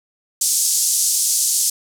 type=band-pass noise; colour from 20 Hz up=pink; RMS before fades=-18 dBFS; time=0.41-1.7 s; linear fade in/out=5 ms; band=5800 to 11000 Hz; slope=24 dB/octave; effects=none